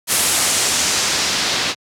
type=noise with low-pass filter sweep; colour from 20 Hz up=white; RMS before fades=-18 dBFS; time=0.07-1.75 s; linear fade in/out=50 ms; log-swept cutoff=11000 to 4300 Hz; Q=1.2; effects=high-pass 80 Hz 12 dB/octave